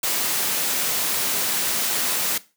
white noise, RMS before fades -23 dBFS, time 0.03-2.38 s, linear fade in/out 5 ms, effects noise-tail reverb RT60 0.3 s tail -18 dB re dry + high-pass 150 Hz 12 dB/octave

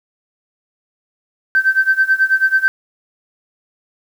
sine tone with tremolo, 1551 Hz, G6, 19 cents flat, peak -7 dBFS, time 1.55-2.68 s, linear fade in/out 0 ms, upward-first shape sine, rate 9.2 Hz, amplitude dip 90%, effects tanh soft clip ceiling -3 dBFS + 7-bit

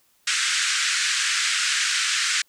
pink band-pass noise, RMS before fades -23 dBFS, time 0.27-2.42 s, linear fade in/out 5 ms, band 1400 to 8500 Hz, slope 48 dB/octave, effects white hiss -63 dBFS RMS until 2.48 s

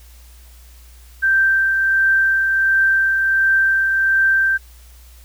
sine tone with tremolo, 1567 Hz, G6, 1 cent flat, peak -11 dBFS, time 1.22-4.58 s, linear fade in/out 20 ms, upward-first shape triangle, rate 1.4 Hz, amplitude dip 35%, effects added 60 Hz sine -41 dBFS peak until 5.24 s + white hiss -50 dBFS RMS until 5.24 s

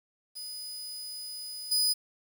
sawtooth tone with level steps, 4978 Hz, D#8, in tune, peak -35 / -21 dBFS, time 0.35-1.94 s, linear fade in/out 20 ms, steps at 1.71 s, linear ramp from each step 10 ms, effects 9-bit

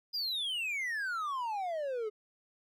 triangle exponential sweep, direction down, 4995 to 415.3 Hz, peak -31 dBFS, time 0.13-2.1 s, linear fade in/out 20 ms, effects none

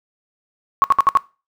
sine tone bursts, 1108.7 Hz, C#6, in tune, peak -8 dBFS, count 5, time 0.82-1.172 s, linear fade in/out 0 ms, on 20 ms, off 63 ms, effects noise-tail reverb RT60 0.3 s tail -20 dB re dry

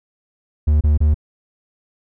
triangle tone bursts, 75.2 Hz, D2, 42 cents sharp, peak -9 dBFS, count 3, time 0.67-1.144 s, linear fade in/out 10 ms, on 140 ms, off 27 ms, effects none

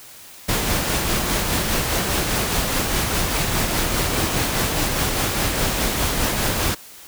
pink noise with tremolo, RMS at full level -20 dBFS, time 0.48-6.75 s, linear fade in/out 10 ms, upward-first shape sine, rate 4.9 Hz, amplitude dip 30%, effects white hiss -42 dBFS RMS until 7.07 s

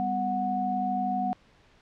sine tone cluster, 198.3 / 250.7 / 736 Hz, G3 / B3 / F#5, +20 / +26 / -9 cents, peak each -32 / -33 / -27 dBFS, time 0-1.33 s, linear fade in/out 0 ms, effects pink hiss -60 dBFS RMS until 1.81 s + low-pass 4000 Hz 12 dB/octave

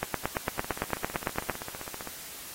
two click trains, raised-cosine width 0.5 ms, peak -22 / -12 dBFS, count 24 / 14, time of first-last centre 0.58-2.074 / 0.03-1.497 s, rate 15.4 / 8.86 Hz, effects white hiss -43 dBFS RMS until 2.54 s + AAC 48 kbps

